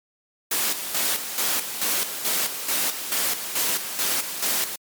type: noise with tremolo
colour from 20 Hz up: white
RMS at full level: -23 dBFS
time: 0.51-4.76 s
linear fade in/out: 5 ms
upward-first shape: square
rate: 2.3 Hz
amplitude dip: 60%
effects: high-pass 200 Hz 12 dB/octave + MP3 96 kbps